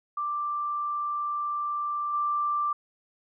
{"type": "tone with level steps", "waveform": "sine", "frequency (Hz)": 1178, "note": "D6", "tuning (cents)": 5, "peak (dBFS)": [-27, -24], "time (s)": [0.17, 2.73], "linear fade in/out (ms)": 5, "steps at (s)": 2.13, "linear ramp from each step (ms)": 10, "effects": []}